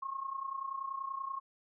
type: tone with amplitude modulation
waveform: sine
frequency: 1081 Hz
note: C#6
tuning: 44 cents flat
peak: -33 dBFS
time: 0.02-1.4 s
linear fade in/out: 10 ms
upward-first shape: sine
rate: 30.4 Hz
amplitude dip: 75%
effects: none